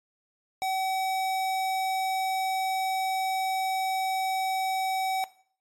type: tone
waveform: square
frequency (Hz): 760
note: F#5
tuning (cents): +46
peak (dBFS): -27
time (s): 0.62-5.24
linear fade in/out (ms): 0
effects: noise-tail reverb RT60 0.5 s tail -17 dB re dry + MP3 64 kbps